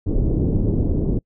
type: low-pass noise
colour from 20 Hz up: pink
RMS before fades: -19 dBFS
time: 0.06-1.19 s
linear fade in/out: 10 ms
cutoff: 400 Hz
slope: 24 dB/octave
effects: noise-tail reverb RT60 0.1 s tail -26 dB re dry